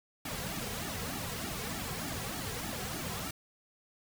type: noise with flanger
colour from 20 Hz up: pink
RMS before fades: -38 dBFS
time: 0.25-3.31 s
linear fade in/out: 5 ms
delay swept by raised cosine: 1.9 to 3.4 ms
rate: 3.3 Hz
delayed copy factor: -0.9
effects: none